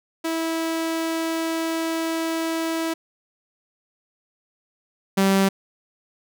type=tone pair in turn; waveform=sawtooth; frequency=326.5 / 194.14 Hz; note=E4 / G3; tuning=-17 / -16 cents; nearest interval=major sixth; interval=899 cents; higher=first; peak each=-19 / -12 dBFS; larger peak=second; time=0.24-2.94 / 5.17-5.49 s; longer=first; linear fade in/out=10 ms; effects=none